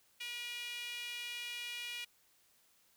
sawtooth tone with high-pass filter, 481.2 Hz, B4, 45 cents flat, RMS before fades -43 dBFS, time 0.2-2.05 s, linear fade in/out 10 ms, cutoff 2600 Hz, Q 4.6, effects white hiss -70 dBFS RMS until 2.96 s

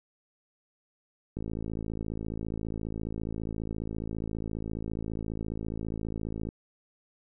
click train, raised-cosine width 3 ms, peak -22 dBFS, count 281, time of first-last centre 1.37-6.489 s, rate 54.7 Hz, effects none

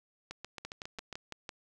two click trains, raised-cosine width 0.2 ms, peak -24 / -23 dBFS, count 7 / 6, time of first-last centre 0.31-1.127 / 0.65-1.492 s, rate 7.34 / 5.94 Hz, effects none

